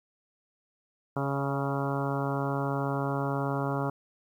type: harmonic tone with a mistuned harmonic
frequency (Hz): 138.59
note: C#3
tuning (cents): 0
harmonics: 1 / 2 / 3 / 4 / 5 / 6 / 7 / 8 / 9 / 10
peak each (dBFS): -31 / -34 / -36 / -37 / -38 / -39 / -39 / -40 / -41 / -41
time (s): 1.16-3.9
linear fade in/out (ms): 5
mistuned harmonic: 4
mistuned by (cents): +20
effects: 10-bit